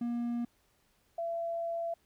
triangle / sine tone pair in turn, 237.7 / 673.8 Hz, A#3 / E5, +34 / +38 cents, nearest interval octave + tritone, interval 1804 cents, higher second, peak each -29 / -32 dBFS, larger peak first, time 0.01-0.45 / 1.18-1.94 s, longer second, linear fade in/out 5 ms, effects pink hiss -71 dBFS RMS until 2.05 s

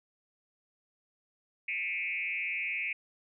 sine tone with frequency modulation, 2349 Hz, D7, in tune, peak -31 dBFS, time 1.68-2.93 s, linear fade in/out 5 ms, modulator 175 Hz, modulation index 1.4, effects none

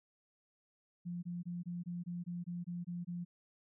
sine tone bursts, 174.61 Hz, F3, in tune, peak -38 dBFS, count 11, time 1.05-3.25 s, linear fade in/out 20 ms, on 180 ms, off 22 ms, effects none

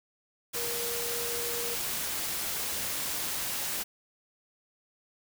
sine tone in noise, 473.9 Hz, A#4, 28 cents sharp, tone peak -37 dBFS, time 0.55-1.76 s, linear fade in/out 20 ms, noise white, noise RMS -33 dBFS, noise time 0.53-3.84 s, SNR -7 dB, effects none

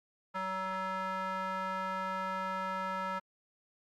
square tone with band-pass filter, 188.6 Hz, F#3, 33 cents sharp, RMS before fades -36 dBFS, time 0.34-3.2 s, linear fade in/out 20 ms, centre 1200 Hz, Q 2.7, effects Opus 48 kbps

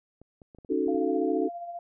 clicks, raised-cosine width 2 ms, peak -36 dBFS, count 8, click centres 0.216 / 0.418 / 0.548 / 0.586 / 0.648 / 0.724 / 0.869 / 0.947 s
sine chord, D# half-diminished seventh, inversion third, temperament equal, 277.2 / 311.1 / 370 / 440 Hz, C#4 / D#4 / F#4 / A4, 0 / 0 / 0 / 0 cents, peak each -30 / -29 / -29 / -29 dBFS, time 0.69-1.49 s, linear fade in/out 20 ms
sine tone with tremolo, 692 Hz, F5, 16 cents flat, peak -33 dBFS, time 0.88-1.79 s, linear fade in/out 2 ms, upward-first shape sine, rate 15 Hz, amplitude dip 45%
effects none

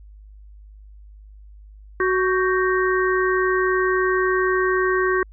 harmonic tone with a mistuned harmonic, 371.9 Hz, F#4, 9 cents sharp, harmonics 1 / 3 / 4 / 5, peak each -19 / -24 / -25 / -26 dBFS, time 2-5.23 s, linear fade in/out 2 ms, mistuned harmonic 4, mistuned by +83 cents, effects added 51 Hz sine -41 dBFS peak until 5.32 s

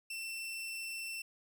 sawtooth tone, 2687 Hz, E7, 33 cents sharp, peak -36 dBFS, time 0.1-1.22 s, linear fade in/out 5 ms, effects 11-bit

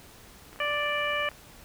click train, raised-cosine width 0.5 ms, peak -32 dBFS, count 27, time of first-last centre 0.53-1.315 s, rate 33.1 Hz
harmonic tone, 587.3 Hz, D5, in tune, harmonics 1 / 2 / 3 / 4 / 5, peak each -32 / -32 / -32 / -32 / -35 dBFS, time 0.6-1.29 s, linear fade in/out 2 ms
effects pink hiss -51 dBFS RMS until 1.64 s

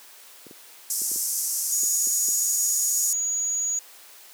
clicks, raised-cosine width 3 ms, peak -23 dBFS, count 8, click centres 0.467 / 0.511 / 1.018 / 1.116 / 1.16 / 1.834 / 2.072 / 2.286 s
pink band-pass noise, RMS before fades -27 dBFS, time 0.9-3.13 s, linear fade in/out 2 ms, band 5700 to 14000 Hz, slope 48 dB/octave
sine tone, 6760 Hz, G#8, 30 cents sharp, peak -23 dBFS, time 1.72-3.79 s, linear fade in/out 2 ms
effects white hiss -48 dBFS RMS until 4.33 s + high-pass 400 Hz 12 dB/octave

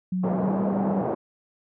sine tone with pitch glide, 183.9 to 195.96 Hz, F#3 to G3, -10 to 0 cents, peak -23 dBFS, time 0.12-1.02 s, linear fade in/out 5 ms, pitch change +110 cents, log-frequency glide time 0.32-0.6 s
white band-pass noise, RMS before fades -28 dBFS, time 0.23-1.15 s, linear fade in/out 10 ms, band 120 to 780 Hz, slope 24 dB/octave
effects none

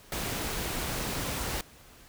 pink noise, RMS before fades -33 dBFS, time 0.12-1.61 s, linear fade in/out 2 ms, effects pink hiss -54 dBFS RMS until 2.08 s

